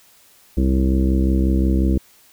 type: harmonic tone with a mistuned harmonic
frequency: 65.6 Hz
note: C2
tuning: 5 cents sharp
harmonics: 1 / 2 / 3 / 4 / 5 / 6 / 7 / 8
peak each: -16 / -30 / -21 / -25 / -23 / -35 / -33 / -37 dBFS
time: 0.57-1.98 s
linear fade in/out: 5 ms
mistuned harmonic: 8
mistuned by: +78 cents
effects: white hiss -52 dBFS RMS until 2.32 s